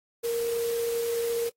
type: tone in noise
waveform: sine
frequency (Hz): 466.9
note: A#4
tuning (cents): +3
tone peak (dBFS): -25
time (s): 0.23-1.5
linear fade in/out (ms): 20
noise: white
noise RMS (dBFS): -39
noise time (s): 0.23-1.5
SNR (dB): +11
effects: noise-tail reverb RT60 0.1 s tail -24 dB re dry + AAC 48 kbps